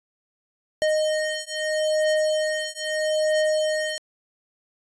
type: beating tone pair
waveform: square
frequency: 618 / 618.78 Hz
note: D#5 / D#5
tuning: -12 / -10 cents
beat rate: 0.78 Hz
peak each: -25 dBFS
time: 0.82-3.98 s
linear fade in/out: 0 ms
effects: resampled to 22050 Hz